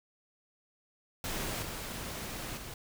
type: noise with level steps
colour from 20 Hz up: pink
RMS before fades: -36 / -40 / -44 dBFS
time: 1.24-2.74 s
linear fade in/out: 2 ms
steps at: 1.62 / 2.57 s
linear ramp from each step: 5 ms
effects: none